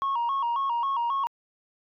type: tone with vibrato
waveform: sine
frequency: 1016 Hz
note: B5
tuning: 49 cents sharp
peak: -22 dBFS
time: 0.02-1.27 s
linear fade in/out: 0 ms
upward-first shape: square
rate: 3.7 Hz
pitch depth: 130 cents each way
effects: tanh soft clip ceiling -22 dBFS